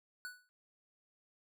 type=tone with exponential decay; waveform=square; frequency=1480 Hz; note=F#6; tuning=in tune; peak=-40 dBFS; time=0.25-0.49 s; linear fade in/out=0 ms; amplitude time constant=52 ms; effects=none